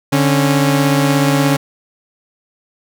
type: tone pair together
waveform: sawtooth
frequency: 145.52 / 274.3 Hz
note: D3 / C#4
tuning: -16 / -18 cents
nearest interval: major seventh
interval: 1098 cents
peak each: -10 dBFS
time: 0.12-1.57 s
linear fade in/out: 10 ms
effects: none